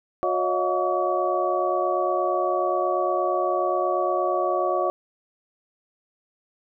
sine tone cluster, 362.1 / 559 / 628 / 716 / 1136 Hz, F#4 / C#5 / D#5 / F5 / C#6, -37 / +14 / +16 / +43 / +42 cents, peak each -27 dBFS, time 0.23-4.9 s, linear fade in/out 0 ms, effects none

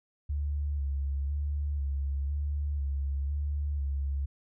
sine tone with vibrato, 71 Hz, C#2, 42 cents sharp, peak -28 dBFS, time 0.29-4.26 s, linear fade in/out 10 ms, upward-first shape square, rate 1 Hz, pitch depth 37 cents each way, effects none

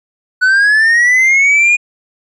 triangle linear sweep, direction up, 1480 to 2458 Hz, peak -5 dBFS, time 0.41-1.77 s, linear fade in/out 20 ms, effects resampled to 22050 Hz

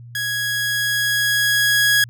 sawtooth tone with level ramp, 1662 Hz, G#6, 1 cent sharp, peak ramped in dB -18 to -9 dBFS, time 0.15-2.04 s, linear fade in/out 2 ms, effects added 119 Hz sine -36 dBFS peak until 2.09 s

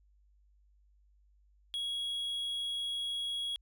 triangle tone, 3322 Hz, G#7, in tune, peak -32 dBFS, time 1.74-3.56 s, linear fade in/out 0 ms, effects added 50 Hz sine -63 dBFS peak until 3.61 s

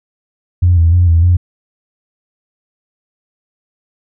sine tone with vibrato, 85.8 Hz, F2, 30 cents flat, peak -5 dBFS, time 0.62-1.37 s, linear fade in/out 10 ms, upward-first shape square, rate 3.3 Hz, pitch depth 54 cents each way, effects tanh soft clip ceiling -1 dBFS

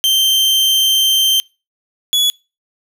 40% pulse tone pair in turn, 3133 / 3396 Hz, G7 / G#7, -2 / +38 cents, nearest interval minor second, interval 140 cents, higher second, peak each -10 dBFS, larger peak neither, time 0.04-1.4 / 2.13-2.3 s, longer first, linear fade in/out 0 ms, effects noise-tail reverb RT60 0.3 s tail -26 dB re dry

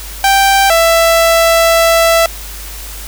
sawtooth tone pair in turn, 784 / 663.7 Hz, G5 / E5, 0 / +12 cents, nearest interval minor third, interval 288 cents, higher first, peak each -3 dBFS, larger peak neither, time 0.24-0.7 / 0.7-2.26 s, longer second, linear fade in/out 2 ms, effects added 50 Hz sine -27 dBFS peak until 3.07 s + white hiss -29 dBFS RMS until 3.07 s

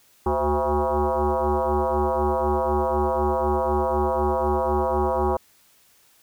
sine tone with frequency modulation, 220 Hz, A3, in tune, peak -19 dBFS, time 0.26-5.37 s, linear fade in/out 5 ms, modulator 148 Hz, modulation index 5.8, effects white hiss -58 dBFS RMS until 6.22 s

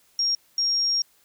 sine tone bursts at uneven times, 5580 Hz, F8, 2 cents flat, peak -20 dBFS, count 2, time 0.19-0.35 / 0.58-1.02 s, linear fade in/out 2 ms, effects white hiss -61 dBFS RMS until 1.24 s

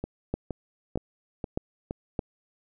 two click trains, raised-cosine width 2 ms, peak -18 / -14 dBFS, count 5 / 4, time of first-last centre 0.04-1.909 / 0.34-2.192 s, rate 2.14 / 1.62 Hz, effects none

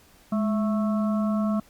harmonic tone with a mistuned harmonic, 220 Hz, A3, in tune, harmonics 1 / 3 / 5 / 6, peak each -22 / -32 / -36 / -38 dBFS, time 0.32-1.6 s, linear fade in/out 5 ms, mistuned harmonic 1, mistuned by -80 cents, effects pink hiss -56 dBFS RMS until 1.69 s + Opus 48 kbps

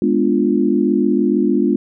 sine chord, G# diminished seventh, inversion none, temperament equal, 207.7 / 246.9 / 293.7 / 349.2 Hz, G#3 / B3 / D4 / F4, 0 / 0 / 0 / 0 cents, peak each -18 dBFS, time 0.02-1.76 s, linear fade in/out 2 ms, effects none

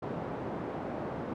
pink band-pass noise, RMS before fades -37 dBFS, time 0.02-1.34 s, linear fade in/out 10 ms, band 170 to 840 Hz, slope 12 dB/octave, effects none

